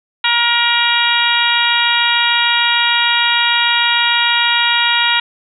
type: harmonic tone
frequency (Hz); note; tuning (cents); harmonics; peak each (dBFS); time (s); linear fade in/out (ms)
473.3; A#4; +26; 2 / 3 / 4 / 5 / 6 / 7 / 8; -19 / -19 / -19 / -19 / -19 / -19 / -19; 0.24-5.2; 5
effects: none